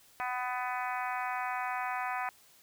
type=harmonic tone; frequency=250 Hz; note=B3; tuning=21 cents sharp; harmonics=3 / 4 / 5 / 6 / 7 / 8 / 9 / 10; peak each=-36 / -38 / -40 / -42 / -43 / -44 / -45 / -46 dBFS; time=0.2-2.29 s; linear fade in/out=0 ms; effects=white hiss -61 dBFS RMS until 2.62 s